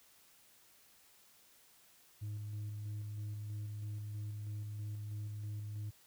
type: tone with tremolo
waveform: sine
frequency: 104.9 Hz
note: G#2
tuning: 18 cents sharp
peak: -36 dBFS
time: 2.21-5.91 s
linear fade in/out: 20 ms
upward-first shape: square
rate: 3.1 Hz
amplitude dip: 30%
effects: tanh soft clip ceiling -38 dBFS + white hiss -65 dBFS RMS until 6.06 s